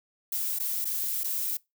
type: noise with dropouts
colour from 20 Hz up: violet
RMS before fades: -30 dBFS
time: 0.32-1.57 s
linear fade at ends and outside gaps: 5 ms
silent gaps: 0.588-0.598 / 0.846-0.852 / 1.235-1.242 s
effects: noise-tail reverb RT60 0.2 s tail -23 dB re dry

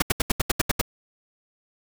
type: noise bursts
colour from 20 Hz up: pink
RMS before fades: -20 dBFS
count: 9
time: 0-0.814 s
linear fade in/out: 5 ms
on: 22 ms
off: 77 ms
effects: none

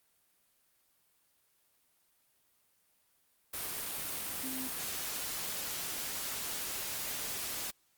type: tone in noise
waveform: sine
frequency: 261 Hz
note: C4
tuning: 4 cents flat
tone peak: -40 dBFS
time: 4.43-4.68 s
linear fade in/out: 10 ms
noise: white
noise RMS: -38 dBFS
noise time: 3.53-7.71 s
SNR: -5 dB
effects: white hiss -72 dBFS RMS until 7.97 s + Opus 32 kbps

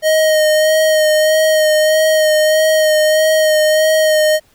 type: tone with vibrato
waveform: square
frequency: 622.3 Hz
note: D#5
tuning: in tune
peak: -10 dBFS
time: 0.02-4.4 s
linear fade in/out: 50 ms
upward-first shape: sine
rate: 1.6 Hz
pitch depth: 20 cents each way
effects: pink hiss -53 dBFS RMS until 4.54 s

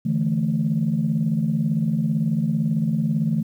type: chord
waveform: sine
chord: D suspended second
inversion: none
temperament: equal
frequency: 146.83 / 164.81 / 220 Hz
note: D3 / E3 / A3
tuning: 0 / 0 / 0 cents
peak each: -24 / -22 / -22 dBFS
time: 0.05-3.43 s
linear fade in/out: 10 ms
effects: tanh soft clip ceiling -11 dBFS + 9-bit

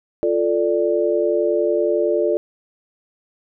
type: chord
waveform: sine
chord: D minor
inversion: first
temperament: equal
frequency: 349.2 / 440 / 587.3 Hz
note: F4 / A4 / D5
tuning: 0 / 0 / 0 cents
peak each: -20 dBFS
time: 0.23-2.37 s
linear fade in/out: 0 ms
effects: none

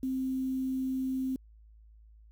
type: tone with quantisation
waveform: sine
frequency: 261.6 Hz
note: C4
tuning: in tune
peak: -29 dBFS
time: 0.03-1.36 s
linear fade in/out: 2 ms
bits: 9
effects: added 54 Hz sine -53 dBFS peak until 2.31 s

